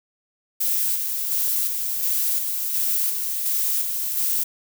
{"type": "noise with tremolo", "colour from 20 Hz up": "violet", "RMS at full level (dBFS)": -22, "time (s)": [0.6, 4.44], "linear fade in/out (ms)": 10, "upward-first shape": "square", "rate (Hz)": 1.4, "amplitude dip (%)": 35, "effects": []}